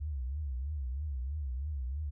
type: tone with vibrato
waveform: sine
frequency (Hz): 69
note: C#2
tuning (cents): -7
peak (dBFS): -33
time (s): 0-2.11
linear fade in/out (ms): 20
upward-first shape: triangle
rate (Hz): 3.1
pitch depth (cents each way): 230
effects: none